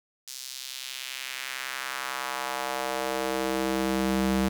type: tone with high-pass filter sweep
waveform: square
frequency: 65.41 Hz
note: C2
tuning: in tune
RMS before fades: -30 dBFS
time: 0.27-4.49 s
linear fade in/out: 10 ms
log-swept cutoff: 5400 to 160 Hz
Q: 1.4
effects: 9-bit

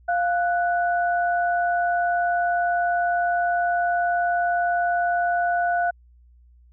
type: tone pair together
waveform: sine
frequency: 699.5 / 1480 Hz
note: F5 / F#6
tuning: +3 / 0 cents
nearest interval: octave + minor second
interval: 1297 cents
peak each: -20 / -26 dBFS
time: 0.08-5.91 s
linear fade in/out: 10 ms
effects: added 60 Hz sine -50 dBFS peak until 6.72 s

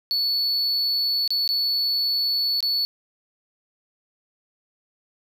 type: tone with dropouts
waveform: triangle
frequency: 4435 Hz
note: C#8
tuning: in tune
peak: -19 dBFS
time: 0.11-2.85 s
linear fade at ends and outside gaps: 0 ms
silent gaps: 1.277-1.305 / 1.477-1.49 / 2.605-2.627 s
effects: none

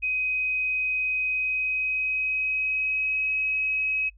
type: tone with pitch glide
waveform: sine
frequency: 2517 to 2548 Hz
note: D#7 to D#7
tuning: +19 to +41 cents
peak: -23 dBFS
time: 0.02-4.1 s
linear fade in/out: 20 ms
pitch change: +22 cents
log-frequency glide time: 1.29-3.31 s
effects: noise-tail reverb RT60 0.1 s tail -24 dB re dry + added 50 Hz sine -50 dBFS peak until 4.17 s

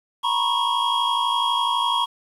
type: tone cluster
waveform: triangle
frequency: 933 / 985 / 1097 / 3289 Hz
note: A#5 / B5 / C#6 / G#7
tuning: +1 / -5 / -18 / -18 cents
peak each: -23 dBFS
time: 0.23-2.06 s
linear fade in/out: 20 ms
effects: resampled to 32000 Hz + 8-bit

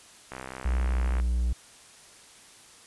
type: click train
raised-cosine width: 0.5 ms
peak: -22 dBFS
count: 58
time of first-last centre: 0.32-1.2 s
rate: 64.8 Hz
type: tone with pitch glide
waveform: triangle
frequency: 60.9 to 60.27 Hz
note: B1 to B1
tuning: -24 to -42 cents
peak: -21 dBFS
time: 0.65-1.53 s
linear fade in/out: 5 ms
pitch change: -18 cents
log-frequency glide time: 0.85-0.97 s
effects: white hiss -52 dBFS RMS until 2.86 s + resampled to 24000 Hz

